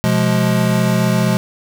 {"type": "chord", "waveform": "square", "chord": "F diminished", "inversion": "second", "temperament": "just", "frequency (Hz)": [125.72, 174.61, 209.5], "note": ["Cb3", "F3", "Ab3"], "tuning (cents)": [31, 0, 15], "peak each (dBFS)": -18, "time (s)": [0.04, 1.37], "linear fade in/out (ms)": 0, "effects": []}